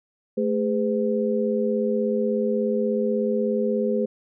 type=tone cluster; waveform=sine; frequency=219.9 / 409.5 / 506 Hz; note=A3 / G#4 / B4; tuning=-1 / -24 / +42 cents; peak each=-24 / -25 / -25 dBFS; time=0.37-4.06 s; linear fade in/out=10 ms; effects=none